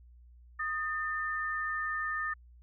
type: tone pair together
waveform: sine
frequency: 1240.4 / 1794 Hz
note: D#6 / A6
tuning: -6 / +33 cents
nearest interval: tritone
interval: 639 cents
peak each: -35 / -33 dBFS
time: 0.59-2.34 s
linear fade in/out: 10 ms
effects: added 60 Hz sine -53 dBFS peak until 2.62 s